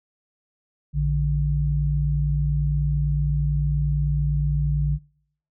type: tone pair together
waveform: sine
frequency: 58 / 146.83 Hz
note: A#1 / D3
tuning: -8 / 0 cents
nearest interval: octave + major third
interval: 1608 cents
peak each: -23 / -21 dBFS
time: 0.93-4.99 s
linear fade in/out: 50 ms
effects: noise-tail reverb RT60 0.7 s tail -26 dB re dry